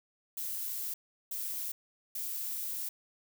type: noise bursts at uneven times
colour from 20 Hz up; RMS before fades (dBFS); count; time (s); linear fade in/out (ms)
violet; -37; 3; 0.37-0.94 / 1.31-1.72 / 2.15-2.89; 5
effects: none